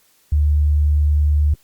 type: tone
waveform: sine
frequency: 74.2 Hz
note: D2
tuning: 18 cents sharp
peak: -12 dBFS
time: 0.32-1.54 s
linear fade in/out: 5 ms
effects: white hiss -57 dBFS RMS until 1.63 s + Opus 48 kbps